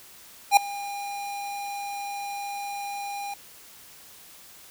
square tone with ADSR envelope, 807 Hz, G#5, 50 cents flat, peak -11 dBFS, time 0.51-3.34 s, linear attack 59 ms, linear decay 3 ms, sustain -21 dB, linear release 4 ms, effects white hiss -49 dBFS RMS until 4.7 s

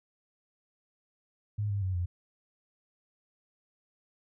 sine tone with pitch steps, 104.3 / 100.6 / 93.6 / 88.2 Hz, G#2 / G2 / F#2 / F2, +8 / +45 / +20 / +18 cents, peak -28 dBFS, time 1.58-2.06 s, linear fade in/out 10 ms, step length 120 ms, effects none

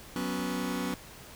sawtooth chord, F# suspended fourth, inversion none, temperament just, 185 / 246.7 / 277.5 Hz, F#3 / B3 / C#4, 0 / -2 / +2 cents, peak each -31 / -30 / -31 dBFS, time 0.16-0.94 s, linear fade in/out 0 ms, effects pink hiss -49 dBFS RMS until 1.35 s

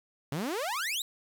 sawtooth exponential sweep, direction up, 130 to 4018 Hz, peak -27 dBFS, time 0.32-1.02 s, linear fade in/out 2 ms, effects 9-bit

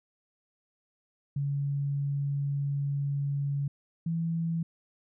sine tone pair in turn, 141.2 / 165.59 Hz, C#3 / E3, +32 / +8 cents, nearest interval minor third, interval 276 cents, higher second, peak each -27 dBFS, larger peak neither, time 1.36-3.68 / 4.06-4.63 s, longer first, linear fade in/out 5 ms, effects none

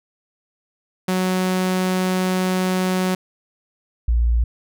sawtooth / sine tone pair in turn, 185 / 58.27 Hz, F#3 / A#1, 0 / 0 cents, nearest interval octave + minor sixth, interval 2000 cents, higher first, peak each -14 dBFS, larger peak neither, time 1.08-3.15 / 4.08-4.44 s, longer first, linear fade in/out 5 ms, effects none

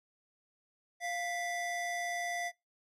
square tone pair together, 698.5 / 1975.7 Hz, F5 / B6, 0 / 0 cents, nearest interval octave + tritone, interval 1800 cents, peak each -37 / -39 dBFS, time 1-2.52 s, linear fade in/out 50 ms, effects noise-tail reverb RT60 0.2 s tail -22 dB re dry + low-pass 11000 Hz 12 dB/octave

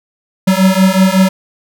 square beating tone pair, 186.7 / 192.1 Hz, F#3 / G3, +16 / -35 cents, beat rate 5.4 Hz, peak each -11 dBFS, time 0.47-1.29 s, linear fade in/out 10 ms, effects none

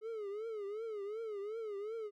triangle tone with vibrato, 426 Hz, G#4, 44 cents sharp, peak -37 dBFS, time 0.01-2.11 s, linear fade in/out 50 ms, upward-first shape triangle, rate 2.7 Hz, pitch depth 150 cents each way, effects none

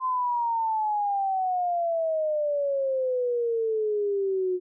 sine exponential sweep, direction down, 1041 to 360 Hz, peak -23 dBFS, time 0-4.6 s, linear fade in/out 50 ms, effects none

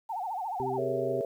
sine tone with vibrato, 812 Hz, G#5, 39 cents flat, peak -31 dBFS, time 0.09-0.79 s, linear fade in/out 10 ms, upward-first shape sine, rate 14 Hz, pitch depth 210 cents each way
harmonic tone, 130.1 Hz, C3, 9 cents flat, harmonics 1 / 2 / 3, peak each -39 / -39 / -32 dBFS, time 0.6-1.21 s, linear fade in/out 0 ms
sine chord, A# half-diminished seventh, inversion third, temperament equal, 415.3 / 466.2 / 554.4 / 659.3 Hz, G#4 / A#4 / C#5 / E5, 0 / 0 / 0 / 0 cents, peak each -36 / -35 / -34 / -34 dBFS, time 0.78-1.25 s, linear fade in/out 2 ms
effects 10-bit

